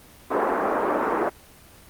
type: band-pass noise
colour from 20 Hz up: pink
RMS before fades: -23 dBFS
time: 0.3-1.3 s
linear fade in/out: 20 ms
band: 300 to 1400 Hz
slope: 24 dB/octave
effects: pink hiss -49 dBFS RMS until 1.89 s + Opus 24 kbps